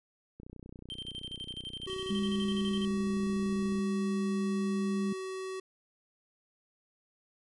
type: click train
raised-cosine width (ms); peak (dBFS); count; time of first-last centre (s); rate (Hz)
3; -34; 105; 0.4-3.788; 30.7
type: tone with tremolo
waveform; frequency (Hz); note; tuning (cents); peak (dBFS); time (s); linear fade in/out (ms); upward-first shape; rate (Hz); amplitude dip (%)
triangle; 3136; G7; 0; -36; 0.9-2.85; 0; square; 12; 75
type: tone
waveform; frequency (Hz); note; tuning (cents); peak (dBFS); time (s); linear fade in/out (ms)
square; 377.9; F#4; +37; -37; 1.87-5.6; 5
type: tone with pitch glide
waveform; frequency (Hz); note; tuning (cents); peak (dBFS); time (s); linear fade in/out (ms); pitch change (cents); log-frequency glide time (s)
sine; 202.6 to 200; G#3 to G3; -43 to +35; -29; 2.1-5.13; 5; -22; 2.48-3.97
effects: resampled to 24000 Hz